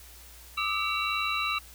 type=tone cluster; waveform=sine; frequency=1189 / 1291 / 2289 / 2733 / 3926 Hz; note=D6 / E6 / D7 / F7 / B7; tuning=+21 / -37 / -45 / -38 / -11 cents; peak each=-32 / -34 / -36 / -31 / -34 dBFS; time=0.57-1.59 s; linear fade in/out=10 ms; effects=added 60 Hz sine -51 dBFS peak until 1.74 s + white hiss -51 dBFS RMS until 1.74 s